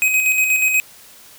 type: tone with tremolo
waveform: square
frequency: 2524 Hz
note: D#7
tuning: 24 cents sharp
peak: -13 dBFS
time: 0.02-0.8 s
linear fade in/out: 0 ms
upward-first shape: square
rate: 8.3 Hz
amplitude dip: 40%
effects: white hiss -44 dBFS RMS until 1.38 s